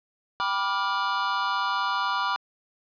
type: chord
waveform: square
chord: G dominant seventh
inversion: none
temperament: just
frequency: 784 / 980 / 1176 / 1411.2 Hz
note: G5 / B5 / D6 / F6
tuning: 0 / -14 / +2 / +18 cents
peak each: -35 / -29 / -29 / -31 dBFS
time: 0.4-2.36 s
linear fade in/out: 0 ms
effects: resampled to 11025 Hz + 10-bit